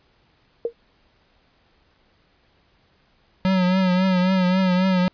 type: tone with exponential decay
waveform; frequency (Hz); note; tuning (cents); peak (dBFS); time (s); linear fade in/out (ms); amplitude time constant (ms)
sine; 466.8; A#4; +2; -16; 0.65-0.73; 2; 17
type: tone with vibrato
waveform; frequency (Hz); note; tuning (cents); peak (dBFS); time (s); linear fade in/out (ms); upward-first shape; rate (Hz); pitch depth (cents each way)
square; 185; F#3; 0; -17; 3.45-5.08; 0; triangle; 3.7; 60
effects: pink hiss -61 dBFS RMS until 5.13 s + resampled to 11025 Hz